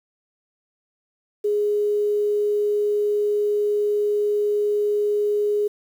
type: tone with quantisation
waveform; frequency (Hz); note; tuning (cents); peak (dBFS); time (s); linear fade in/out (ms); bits
sine; 415.3; G#4; 0; -18; 1.44-5.68; 10; 8
effects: none